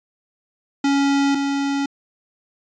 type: tone pair in turn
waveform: square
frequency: 279.1 / 279.1 Hz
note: C#4 / C#4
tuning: +12 / +12 cents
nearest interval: unison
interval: 0 cents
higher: neither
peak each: -16 / -20 dBFS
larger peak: first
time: 0.84-1.35 / 1.35-1.86 s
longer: neither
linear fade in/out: 5 ms
effects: resampled to 16000 Hz